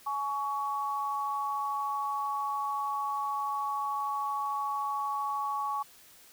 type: tone pair together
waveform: sine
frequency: 842 / 1121.7 Hz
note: G#5 / C#6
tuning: +24 / +20 cents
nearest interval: perfect fourth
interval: 496 cents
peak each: -34 / -31 dBFS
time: 0.06-5.83 s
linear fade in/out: 10 ms
effects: white hiss -56 dBFS RMS until 6.32 s